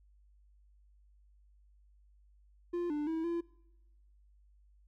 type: tone with pitch steps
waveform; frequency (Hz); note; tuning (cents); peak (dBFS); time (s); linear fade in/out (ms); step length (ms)
triangle; 348.5 / 296.7 / 323.4 / 340; F4 / D4 / E4 / F4; -4 / +18 / -33 / -46; -30; 2.73-3.41; 10; 170
effects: noise-tail reverb RT60 1.0 s tail -24 dB re dry + added 50 Hz sine -61 dBFS peak until 4.87 s